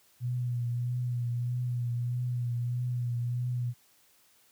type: tone with vibrato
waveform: sine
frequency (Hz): 121.8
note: B2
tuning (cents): -24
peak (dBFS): -28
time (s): 0.2-3.74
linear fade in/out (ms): 50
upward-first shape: triangle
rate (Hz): 1.6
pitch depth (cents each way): 36
effects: white hiss -64 dBFS RMS until 4.51 s + high-pass 60 Hz 12 dB/octave